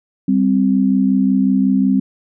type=tone pair together; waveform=sine; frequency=196 / 261.5 Hz; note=G3 / C4; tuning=0 / -1 cents; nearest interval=perfect fourth; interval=499 cents; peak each=-14 dBFS; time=0.28-2 s; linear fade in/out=5 ms; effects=none